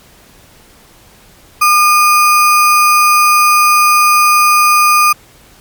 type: tone with sample-and-hold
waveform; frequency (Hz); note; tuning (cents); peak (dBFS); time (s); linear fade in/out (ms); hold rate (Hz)
sine; 1208; D6; +48; -5; 1.61-5.13; 10; 3675
effects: pink hiss -43 dBFS RMS until 5.6 s + MP3 96 kbps